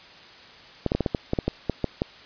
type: clicks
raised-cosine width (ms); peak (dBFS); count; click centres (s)
2; -9; 12; 0.863 / 0.919 / 0.95 / 1.007 / 1.062 / 1.148 / 1.334 / 1.388 / 1.48 / 1.697 / 1.843 / 2.019
effects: white hiss -47 dBFS RMS until 2.25 s + resampled to 11025 Hz